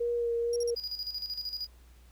sine tone with vibrato, 472 Hz, A#4, 22 cents sharp, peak -27 dBFS, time 0-0.75 s, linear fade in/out 10 ms, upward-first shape sine, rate 2.1 Hz, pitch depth 16 cents each way
35% pulse tone bursts, 5600 Hz, F8, 4 cents sharp, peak -34 dBFS, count 3, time 0.53-0.704 s, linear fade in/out 2 ms, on 30 ms, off 42 ms
triangle tone with tremolo, 4900 Hz, D#8, 27 cents flat, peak -31 dBFS, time 0.76-1.67 s, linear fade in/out 10 ms, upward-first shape square, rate 13 Hz, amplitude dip 65%
effects added 60 Hz sine -53 dBFS peak until 2.11 s + pink hiss -64 dBFS RMS until 2.11 s

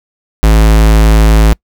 square tone, 54 Hz, A1, 32 cents flat, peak -4 dBFS, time 0.43-1.53 s, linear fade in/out 0 ms, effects noise-tail reverb RT60 0.1 s tail -26 dB re dry

